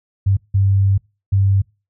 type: tone bursts at uneven times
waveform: sine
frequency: 98 Hz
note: G2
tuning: in tune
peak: -11 dBFS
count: 3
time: 0.26-0.37 / 0.54-0.98 / 1.32-1.62 s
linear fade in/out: 10 ms
effects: noise-tail reverb RT60 0.3 s tail -26 dB re dry